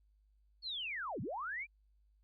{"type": "linear two-way sweep", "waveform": "sine", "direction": "down then up", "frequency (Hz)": [4435, 91.3, 2436], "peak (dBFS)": -38, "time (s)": [0.62, 1.67], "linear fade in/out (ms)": 50, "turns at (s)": 1.21, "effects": ["added 51 Hz sine -67 dBFS peak until 2.23 s", "Opus 48 kbps"]}